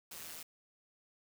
white noise with amplitude modulation, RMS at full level -44 dBFS, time 0.11-0.43 s, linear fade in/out 5 ms, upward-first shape sine, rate 162 Hz, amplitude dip 75%, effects none

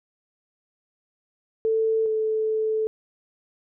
sine tone pair in turn, 443.9 / 437 Hz, A4 / A4, +15 / -12 cents, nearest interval unison, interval 27 cents, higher first, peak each -19 / -21 dBFS, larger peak first, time 1.65-2.06 / 2.06-2.87 s, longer second, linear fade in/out 0 ms, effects none

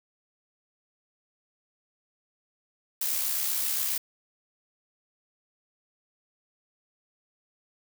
blue noise with amplitude modulation, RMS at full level -27 dBFS, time 3.01-3.98 s, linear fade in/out 5 ms, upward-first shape sine, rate 67.4 Hz, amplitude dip 35%, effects none

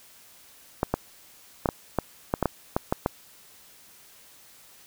clicks, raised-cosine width 1 ms, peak -8 dBFS, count 11, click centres 0.831 / 0.94 / 1.658 / 1.689 / 1.987 / 2.339 / 2.427 / 2.457 / 2.765 / 2.925 / 3.061 s, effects white hiss -53 dBFS RMS until 4.86 s

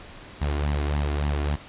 sawtooth tone with flanger, 73 Hz, D2, 10 cents flat, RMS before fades -25 dBFS, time 0.41-1.56 s, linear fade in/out 10 ms, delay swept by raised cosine 1 to 2.9 ms, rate 3.5 Hz, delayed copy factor +0.6, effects pink hiss -44 dBFS RMS until 1.68 s + resampled to 8000 Hz

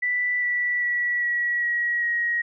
sine tone with pitch steps, 1975.5 / 1958.5 / 1941.6 / 1924.8 / 1908.2 / 1891.7 Hz, B6 / B6 / B6 / B6 / A#6 / A#6, 0 / -15 / -30 / -45 / +40 / +25 cents, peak -21 dBFS, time 0.02-2.42 s, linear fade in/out 10 ms, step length 400 ms, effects none

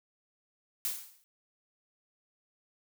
blue noise with exponential decay, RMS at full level -30 dBFS, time 0.85-1.24 s, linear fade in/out 0 ms, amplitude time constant 83 ms, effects none

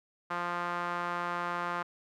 sawtooth tone with band-pass filter, 174.61 Hz, F3, in tune, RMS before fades -34 dBFS, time 0.3-1.83 s, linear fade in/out 10 ms, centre 1200 Hz, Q 2.4, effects none

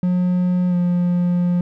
triangle tone with pitch glide, 180 to 176.5 Hz, F#3 to F3, -47 to +19 cents, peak -13 dBFS, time 0.03-1.61 s, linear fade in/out 2 ms, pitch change -34 cents, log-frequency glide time 0.69-0.75 s, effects none

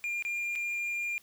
triangle tone with dropouts, 2402 Hz, D7, 38 cents sharp, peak -29 dBFS, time 0.04-1.18 s, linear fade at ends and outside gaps 0 ms, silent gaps 0.224-0.25 / 0.554-0.558 s, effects white hiss -61 dBFS RMS until 1.22 s

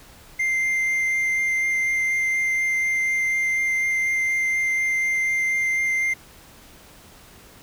triangle tone with vibrato, 2093 Hz, C7, in tune, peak -18 dBFS, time 0.39-6.14 s, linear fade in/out 10 ms, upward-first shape triangle, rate 4.1 Hz, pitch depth 8 cents each way, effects pink hiss -48 dBFS RMS until 7.62 s

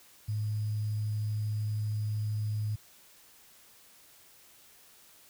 sine tone with sample-and-hold, 106.4 Hz, G#2, 42 cents sharp, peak -29 dBFS, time 0.28-2.76 s, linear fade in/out 10 ms, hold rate 4900 Hz, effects white hiss -58 dBFS RMS until 5.29 s

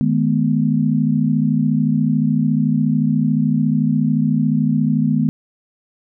sine chord, G# minor, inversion second, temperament equal with one note detuned, 155.56 / 213 / 246.9 Hz, D#3 / G#3 / B3, 0 / +44 / 0 cents, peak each -18 dBFS, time 0.01-5.29 s, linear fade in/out 0 ms, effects none

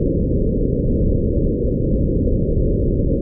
pink low-pass noise, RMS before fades -17 dBFS, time 0-3.21 s, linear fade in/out 2 ms, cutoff 550 Hz, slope 96 dB/octave, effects none

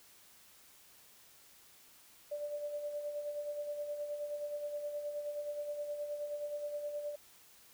sine tone with tremolo, 587.3 Hz, D5, in tune, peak -35 dBFS, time 2.31-7.16 s, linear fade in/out 10 ms, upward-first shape sine, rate 9.5 Hz, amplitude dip 50%, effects white hiss -61 dBFS RMS until 7.73 s

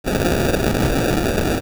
blue noise with sample-and-hold, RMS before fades -18 dBFS, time 0.04-1.61 s, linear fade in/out 50 ms, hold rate 1050 Hz, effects none

